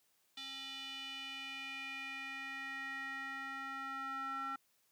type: tone with band-pass filter sweep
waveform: square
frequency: 270 Hz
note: C#4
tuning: 45 cents flat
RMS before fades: -44 dBFS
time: 0.37-4.56 s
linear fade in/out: 5 ms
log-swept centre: 3500 to 1300 Hz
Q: 4.3
effects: white hiss -75 dBFS RMS until 4.91 s + high-pass 80 Hz 12 dB/octave

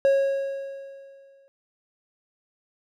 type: tone with exponential decay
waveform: triangle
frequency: 548 Hz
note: C#5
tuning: 20 cents flat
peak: -13 dBFS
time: 0.05-1.48 s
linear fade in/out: 0 ms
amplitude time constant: 310 ms
effects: none

